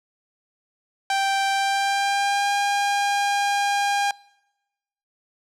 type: tone with pitch glide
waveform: sawtooth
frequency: 784 to 807 Hz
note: G5 to G#5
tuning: 0 to -50 cents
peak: -16 dBFS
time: 1.1-4.11 s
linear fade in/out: 2 ms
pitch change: +50 cents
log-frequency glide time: 1.52-2.52 s
effects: noise-tail reverb RT60 1.0 s tail -25 dB re dry + low-pass 8000 Hz 12 dB/octave